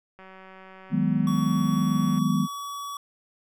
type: click train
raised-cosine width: 0.5 ms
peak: -32 dBFS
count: 378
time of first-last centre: 0.19-2.185 s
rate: 189 Hz
type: chord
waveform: sine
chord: G# minor seventh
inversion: second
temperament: equal with one note detuned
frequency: 158.56 / 185 / 207.7 / 246.9 Hz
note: D#3 / F#3 / G#3 / B3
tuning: +33 / 0 / 0 / 0 cents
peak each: -26 dBFS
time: 0.9-2.48 s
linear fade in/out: 50 ms
type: tone with pitch glide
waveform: square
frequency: 1127 to 1136.2 Hz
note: C#6 to C#6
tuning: +28 to +42 cents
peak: -33 dBFS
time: 1.27-2.97 s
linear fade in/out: 2 ms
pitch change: +14 cents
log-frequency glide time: 1.46-2.68 s
effects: none